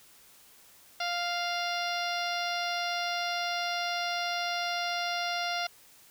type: harmonic tone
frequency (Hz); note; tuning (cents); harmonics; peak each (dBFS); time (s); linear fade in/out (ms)
698.5; F5; 0; 1 / 2 / 3 / 4 / 5 / 6 / 7 / 8; -33 / -36 / -38 / -39 / -40 / -41 / -41 / -42; 1-5.67; 5
effects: white hiss -57 dBFS RMS until 6.1 s